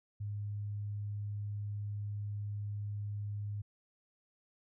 sine tone, 103.1 Hz, G#2, 12 cents flat, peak -36 dBFS, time 0.2-3.62 s, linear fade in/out 10 ms, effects none

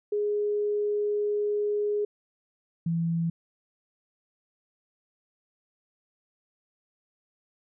sine tone pair in turn, 415.3 / 166.82 Hz, G#4 / E3, 0 / +21 cents, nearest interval octave + major third, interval 1579 cents, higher first, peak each -24 dBFS, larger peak neither, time 0.12-2.05 / 2.86-3.3 s, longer first, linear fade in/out 5 ms, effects none

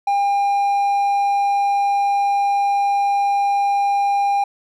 triangle tone, 803 Hz, G5, 41 cents sharp, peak -13 dBFS, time 0.07-4.44 s, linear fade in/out 5 ms, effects none

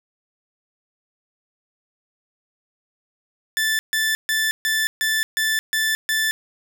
sawtooth tone bursts, 1758 Hz, A6, 2 cents flat, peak -15 dBFS, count 8, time 3.57-6.31 s, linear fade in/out 0 ms, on 220 ms, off 140 ms, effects 8-bit

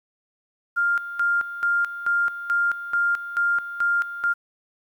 sine tone with tremolo, 1400 Hz, F6, 4 cents sharp, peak -18 dBFS, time 0.76-4.34 s, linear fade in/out 20 ms, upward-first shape square, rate 2.3 Hz, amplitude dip 75%, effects 9-bit

